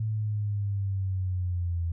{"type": "linear sweep", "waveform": "sine", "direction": "down", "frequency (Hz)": [110, 83.5], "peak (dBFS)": -26, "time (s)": [0, 1.92], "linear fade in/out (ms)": 5, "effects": []}